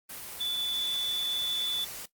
sine tone in noise, 3478 Hz, A7, 21 cents flat, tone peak -28 dBFS, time 0.4-1.85 s, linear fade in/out 10 ms, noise white, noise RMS -41 dBFS, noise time 0.09-2.06 s, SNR +10 dB, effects noise-tail reverb RT60 0.1 s tail -17 dB re dry + Opus 24 kbps

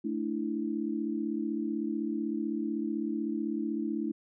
sine chord, A suspended fourth, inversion none, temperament equal, 220 / 293.7 / 329.6 Hz, A3 / D4 / E4, 0 / 0 / 0 cents, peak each -34 dBFS, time 0.04-4.12 s, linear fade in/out 10 ms, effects none

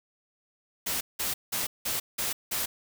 white noise bursts, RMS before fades -30 dBFS, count 6, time 0.86-2.66 s, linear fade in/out 10 ms, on 150 ms, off 180 ms, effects none

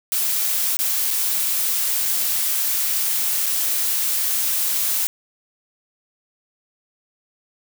blue noise with dropouts, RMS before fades -21 dBFS, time 0.12-5.07 s, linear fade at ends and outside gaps 0 ms, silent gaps 0.769-0.79 / 1.105-1.11 / 3.46-3.464 s, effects none

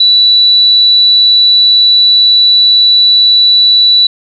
sine tone, 3951 Hz, B7, in tune, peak -3 dBFS, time 0-4.07 s, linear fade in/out 5 ms, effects none

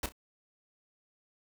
pink noise with echo, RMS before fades -33 dBFS, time 0.03-0.06 s, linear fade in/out 2 ms, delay 31 ms, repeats 2, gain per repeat -12 dB, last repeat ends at 0.122 s, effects none

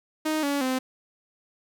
sawtooth tone with pitch steps, 311.1 / 283.6 / 258.6 Hz, D#4 / C#4 / C4, 0 / +40 / -20 cents, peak -20 dBFS, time 0.25-0.79 s, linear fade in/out 10 ms, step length 180 ms, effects none

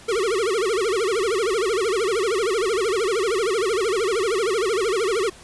square tone with vibrato, 416.3 Hz, G#4, 4 cents sharp, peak -20 dBFS, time 0.08-5.3 s, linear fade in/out 10 ms, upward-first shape sine, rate 13 Hz, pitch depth 230 cents each way, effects pink hiss -45 dBFS RMS until 5.43 s + resampled to 24000 Hz

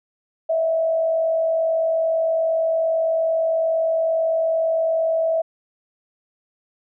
sine tone with frequency modulation, 651 Hz, E5, 22 cents flat, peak -17 dBFS, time 0.49-5.42 s, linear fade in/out 10 ms, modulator 48.8 Hz, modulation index 0.36, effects none

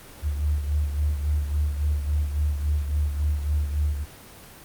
sine beating tone pair, 73.42 / 77.02 Hz, D2 / D#2, 0 / -17 cents, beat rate 3.6 Hz, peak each -22 / -30 dBFS, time 0.22-4.06 s, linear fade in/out 50 ms, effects pink hiss -45 dBFS RMS until 4.64 s + Opus 24 kbps

